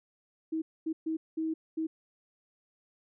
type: tone bursts at uneven times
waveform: sine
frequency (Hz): 319.8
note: D#4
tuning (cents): +48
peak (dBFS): -29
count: 5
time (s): 0.52-0.62 / 0.86-0.93 / 1.06-1.17 / 1.37-1.54 / 1.77-1.87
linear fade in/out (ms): 10
effects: none